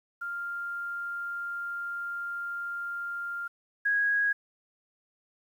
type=tone pair in turn; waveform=sine; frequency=1396.9 / 1651.6 Hz; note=F6 / G#6; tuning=0 / -10 cents; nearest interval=minor third; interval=290 cents; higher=second; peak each=-32 / -23 dBFS; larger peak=second; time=0.21-3.48 / 3.85-4.33 s; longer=first; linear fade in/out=10 ms; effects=10-bit